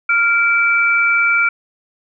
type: tone pair together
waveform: sine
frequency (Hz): 1394.9 / 2320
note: F6 / D7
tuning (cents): -2 / -22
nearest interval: major sixth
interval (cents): 880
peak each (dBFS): -14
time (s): 0.09-1.49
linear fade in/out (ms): 5
effects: none